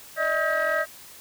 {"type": "tone cluster", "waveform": "sine", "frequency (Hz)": [597, 640, 1273, 1596, 1917], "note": ["D5", "D#5", "D#6", "G6", "A#6"], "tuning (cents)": [28, 49, 39, 31, 48], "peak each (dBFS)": [-27, -26, -28, -26, -28], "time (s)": [0.16, 0.86], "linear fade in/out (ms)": 50, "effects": ["tanh soft clip ceiling -15 dBFS", "white hiss -46 dBFS RMS until 1.2 s"]}